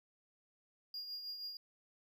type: tone with tremolo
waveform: triangle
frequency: 4833 Hz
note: D8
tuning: 49 cents sharp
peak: -39 dBFS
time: 0.94-1.57 s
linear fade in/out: 2 ms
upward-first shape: triangle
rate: 6.3 Hz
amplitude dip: 55%
effects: none